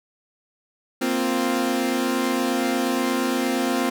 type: chord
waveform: sawtooth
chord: Bb suspended second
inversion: none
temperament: equal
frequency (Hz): 233.1 / 261.6 / 349.2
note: Bb3 / C4 / F4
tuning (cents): 0 / 0 / 0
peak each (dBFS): -23 / -19 / -23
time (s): 1.01-3.9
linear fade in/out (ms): 10
effects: none